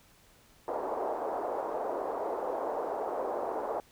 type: band-pass noise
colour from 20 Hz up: pink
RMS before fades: -34 dBFS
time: 0.68-3.8 s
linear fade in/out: 0 ms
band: 420 to 900 Hz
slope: 24 dB/octave
effects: pink hiss -61 dBFS RMS until 3.91 s